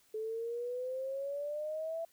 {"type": "exponential sweep", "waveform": "sine", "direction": "up", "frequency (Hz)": [431.3, 668], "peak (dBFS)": -35, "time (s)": [0.14, 2.05], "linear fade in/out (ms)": 5, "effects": ["white hiss -68 dBFS RMS until 2.12 s"]}